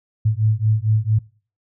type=beating tone pair; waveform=sine; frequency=106.6 / 111 Hz; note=G#2 / A2; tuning=+46 / +16 cents; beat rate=4.4 Hz; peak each=-18 dBFS; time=0.25-1.19 s; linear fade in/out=10 ms; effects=noise-tail reverb RT60 0.4 s tail -23 dB re dry